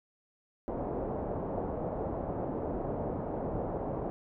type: low-pass noise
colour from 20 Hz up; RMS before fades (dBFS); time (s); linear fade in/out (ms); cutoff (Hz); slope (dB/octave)
white; -35; 0.68-4.1; 0; 710; 24
effects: none